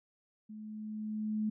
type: tone with level ramp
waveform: sine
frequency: 214.6 Hz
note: A3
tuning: 43 cents flat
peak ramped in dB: -44 to -29 dBFS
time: 0.49-1.5 s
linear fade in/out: 10 ms
effects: none